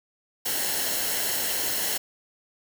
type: noise with comb filter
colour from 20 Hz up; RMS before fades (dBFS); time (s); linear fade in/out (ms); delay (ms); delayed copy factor
white; -27; 0.45-1.98; 10; 0.83; -0.55
effects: none